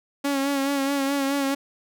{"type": "tone with vibrato", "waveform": "sawtooth", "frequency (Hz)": 277.2, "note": "C#4", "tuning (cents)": 0, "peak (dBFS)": -18, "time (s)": [0.24, 1.55], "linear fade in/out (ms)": 10, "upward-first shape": "sine", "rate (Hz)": 4.7, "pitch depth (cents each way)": 39, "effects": []}